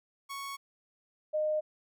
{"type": "tone pair in turn", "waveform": ["sawtooth", "sine"], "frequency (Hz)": [1108.7, 613.7], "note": ["C#6", "D#5"], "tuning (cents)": [0, -24], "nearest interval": "minor seventh", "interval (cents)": 1024, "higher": "first", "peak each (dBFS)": [-34, -27], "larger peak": "second", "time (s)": [[0.29, 0.57], [1.33, 1.61]], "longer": "neither", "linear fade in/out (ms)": 20, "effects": []}